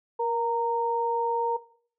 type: tone pair together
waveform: sine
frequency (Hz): 470.8 / 924.4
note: A#4 / A#5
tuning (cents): +17 / -15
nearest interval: octave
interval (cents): 1168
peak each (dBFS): -27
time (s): 0.19-1.57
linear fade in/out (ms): 10
effects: noise-tail reverb RT60 0.5 s tail -17 dB re dry